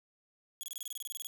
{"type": "tone bursts", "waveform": "10% pulse", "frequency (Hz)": 3344, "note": "G#7", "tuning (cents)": 11, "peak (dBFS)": -31, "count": 14, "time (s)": [0.61, 1.27], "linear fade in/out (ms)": 0, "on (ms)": 23, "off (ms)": 26, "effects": []}